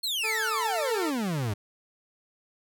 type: exponential sweep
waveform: 40% pulse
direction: down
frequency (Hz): 4368 to 96.5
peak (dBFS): -26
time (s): 0.03-1.54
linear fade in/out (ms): 10
type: tone with pitch glide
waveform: 15% pulse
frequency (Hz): 440 to 451.6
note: A4 to A4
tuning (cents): 0 to +45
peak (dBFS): -25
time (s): 0.23-1.11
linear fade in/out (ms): 20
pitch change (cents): +45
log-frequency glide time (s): 0.44-0.98
effects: none

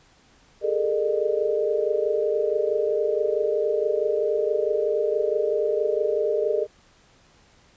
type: tone cluster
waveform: sine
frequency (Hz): 408.9 / 435 / 459.6 / 607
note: G#4 / A4 / A#4 / D#5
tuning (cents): -27 / -20 / -25 / -43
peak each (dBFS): -26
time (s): 0.61-6.67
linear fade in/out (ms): 50
effects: pink hiss -57 dBFS RMS until 7.76 s + resampled to 16000 Hz

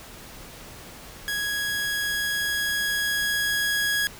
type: tone with level ramp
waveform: sawtooth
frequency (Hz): 1661.2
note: G#6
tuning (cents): 0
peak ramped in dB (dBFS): -22 to -18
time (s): 1.28-4.07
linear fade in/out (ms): 0
effects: pink hiss -43 dBFS RMS until 4.19 s

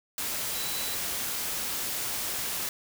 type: tone in noise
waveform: sine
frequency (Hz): 3961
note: B7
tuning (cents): +4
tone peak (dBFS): -38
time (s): 0.55-0.95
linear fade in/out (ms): 2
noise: white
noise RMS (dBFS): -32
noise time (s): 0.18-2.69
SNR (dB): -9
effects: none

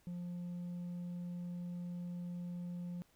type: tone with hard clipping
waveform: triangle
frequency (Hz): 175.7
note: F3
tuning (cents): +11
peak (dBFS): -39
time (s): 0.07-3.02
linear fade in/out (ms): 0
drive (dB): 1
effects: pink hiss -71 dBFS RMS until 3.15 s

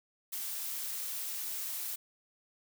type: noise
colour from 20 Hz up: blue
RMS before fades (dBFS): -38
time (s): 0.32-1.96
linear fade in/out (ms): 10
effects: none

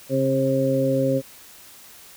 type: harmonic tone with a mistuned harmonic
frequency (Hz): 133.9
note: C3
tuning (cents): +40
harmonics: 1 / 2 / 3 / 4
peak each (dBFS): -25 / -23 / -28 / -21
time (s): 0.09-1.22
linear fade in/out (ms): 50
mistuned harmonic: 1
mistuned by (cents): +25
effects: white hiss -46 dBFS RMS until 2.16 s

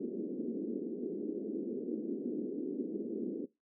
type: band-pass noise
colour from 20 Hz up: white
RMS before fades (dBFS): -38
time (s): 0-3.46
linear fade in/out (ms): 10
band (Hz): 210 to 410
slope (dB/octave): 48
effects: noise-tail reverb RT60 0.2 s tail -19 dB re dry

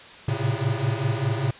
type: tone cluster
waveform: square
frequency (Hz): 109.6 / 114.5 / 132.6 / 137.7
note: A2 / A#2 / C3 / C#3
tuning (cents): -6 / -31 / +23 / -11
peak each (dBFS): -29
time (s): 0.28-1.51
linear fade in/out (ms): 5
effects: white hiss -44 dBFS RMS until 1.59 s + resampled to 8000 Hz

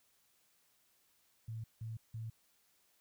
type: tone bursts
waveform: sine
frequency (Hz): 112.5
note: A2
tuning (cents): +39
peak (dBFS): -40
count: 3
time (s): 1.48-2.3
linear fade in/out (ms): 5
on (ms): 160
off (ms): 170
effects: white hiss -73 dBFS RMS until 3 s

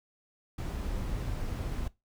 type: noise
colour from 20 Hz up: brown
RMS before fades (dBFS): -34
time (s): 0.58-1.88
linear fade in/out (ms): 5
effects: noise-tail reverb RT60 0.2 s tail -19 dB re dry

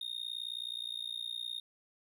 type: tone with amplitude modulation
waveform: triangle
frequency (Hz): 3695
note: A#7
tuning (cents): -16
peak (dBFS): -32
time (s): 0.01-1.6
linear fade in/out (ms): 5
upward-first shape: sine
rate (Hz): 59.3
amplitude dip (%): 100
effects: none

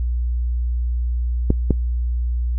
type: clicks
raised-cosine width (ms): 3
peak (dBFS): -3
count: 2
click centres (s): 1.504 / 1.707
effects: noise-tail reverb RT60 0.1 s tail -23 dB re dry + added 60 Hz sine -18 dBFS peak until 2.58 s

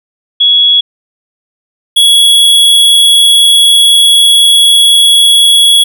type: tone pair in turn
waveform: sine / square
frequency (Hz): 3354 / 3354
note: G#7 / G#7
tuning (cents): +16 / +16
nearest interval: unison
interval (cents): 0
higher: neither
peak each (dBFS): -3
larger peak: neither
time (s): 0.4-0.81 / 1.96-5.84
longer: second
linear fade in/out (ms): 10
effects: none

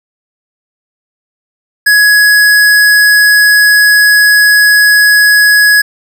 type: tone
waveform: square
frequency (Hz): 1676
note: G#6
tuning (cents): +15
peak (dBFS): -4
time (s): 1.86-5.82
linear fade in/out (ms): 10
effects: none

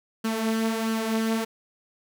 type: tone with flanger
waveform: sawtooth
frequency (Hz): 223.3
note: A3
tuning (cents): +26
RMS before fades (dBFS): -26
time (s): 0.24-1.45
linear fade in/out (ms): 10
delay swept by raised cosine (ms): 0.66 to 5.16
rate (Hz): 1.5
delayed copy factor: +0.5
effects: none

